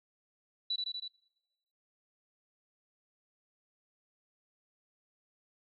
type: tone with echo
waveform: sine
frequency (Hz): 3951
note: B7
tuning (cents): 0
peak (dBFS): -30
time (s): 0.7-0.76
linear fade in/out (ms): 5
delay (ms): 80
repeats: 4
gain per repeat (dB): -2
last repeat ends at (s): 1.08
effects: noise-tail reverb RT60 1.0 s tail -26 dB re dry + AAC 32 kbps